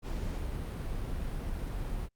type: noise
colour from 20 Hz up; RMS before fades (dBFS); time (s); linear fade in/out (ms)
brown; -35; 0.02-2.09; 50
effects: Opus 48 kbps